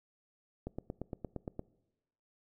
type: click train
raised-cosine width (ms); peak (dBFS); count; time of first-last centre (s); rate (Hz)
2; -25; 9; 0.67-1.594; 8.66
effects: noise-tail reverb RT60 1.0 s tail -22 dB re dry